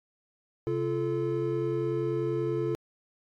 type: tone cluster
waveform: triangle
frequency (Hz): 132.7 / 344.1 / 434.5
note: C3 / F4 / A4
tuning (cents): +25 / -26 / -22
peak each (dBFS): -31 / -28 / -29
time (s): 0.67-2.75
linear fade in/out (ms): 0
effects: AAC 64 kbps